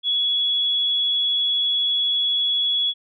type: tone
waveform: sine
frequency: 3372 Hz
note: G#7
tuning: 26 cents sharp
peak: -18 dBFS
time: 0.03-2.94 s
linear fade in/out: 50 ms
effects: none